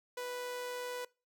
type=tone with amplitude modulation; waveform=sawtooth; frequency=493.9 Hz; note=B4; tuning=in tune; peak=-33 dBFS; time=0.17-1.05 s; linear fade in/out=5 ms; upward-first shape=sine; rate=142 Hz; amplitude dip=25%; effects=noise-tail reverb RT60 0.3 s tail -23 dB re dry